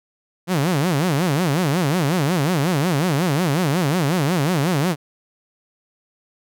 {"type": "tone with vibrato", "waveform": "sawtooth", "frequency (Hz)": 159.7, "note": "D#3", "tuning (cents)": 45, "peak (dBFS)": -13, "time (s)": [0.47, 4.96], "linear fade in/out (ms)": 50, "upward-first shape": "sine", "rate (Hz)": 5.5, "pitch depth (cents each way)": 280, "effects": []}